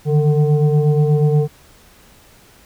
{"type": "tone with frequency modulation", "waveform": "sine", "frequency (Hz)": 146.83, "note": "D3", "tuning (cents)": 0, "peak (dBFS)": -11, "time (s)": [0.05, 1.48], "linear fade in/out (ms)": 50, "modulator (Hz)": 302, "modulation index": 0.9, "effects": ["pink hiss -48 dBFS RMS until 2.65 s"]}